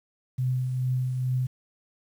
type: tone with tremolo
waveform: sine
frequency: 127.7 Hz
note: C3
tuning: 42 cents flat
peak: -22 dBFS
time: 0.38-1.47 s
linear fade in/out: 10 ms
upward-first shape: triangle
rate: 2.3 Hz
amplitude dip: 40%
effects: 9-bit